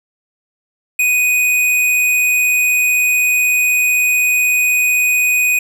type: tone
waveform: square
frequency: 2489 Hz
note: D#7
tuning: in tune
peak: -12 dBFS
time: 0.99-5.59 s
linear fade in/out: 5 ms
effects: none